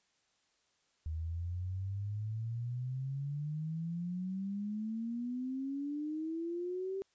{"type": "exponential sweep", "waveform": "sine", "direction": "up", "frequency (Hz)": [77.78, 392], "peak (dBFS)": -35, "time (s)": [1.06, 7.02], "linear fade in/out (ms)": 0, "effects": ["white hiss -75 dBFS RMS until 7.14 s", "resampled to 16000 Hz"]}